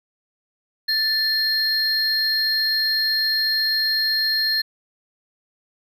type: tone pair together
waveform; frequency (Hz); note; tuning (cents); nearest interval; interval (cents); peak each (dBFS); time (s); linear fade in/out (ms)
triangle; 1761 / 4218; A6 / C8; +1 / +13; octave + minor third; 1512; -23 / -18; 0.88-4.62; 10
effects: none